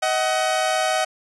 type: tone pair together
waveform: sawtooth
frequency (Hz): 630.7 / 750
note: D#5 / F#5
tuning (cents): +23 / +23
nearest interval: minor third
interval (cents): 300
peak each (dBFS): -18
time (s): 0.02-1.05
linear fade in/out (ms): 10
effects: resampled to 24000 Hz